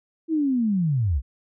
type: linear sweep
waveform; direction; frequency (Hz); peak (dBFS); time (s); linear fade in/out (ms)
sine; down; 331.4 to 55.7; -19; 0.28-1.22; 50
effects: none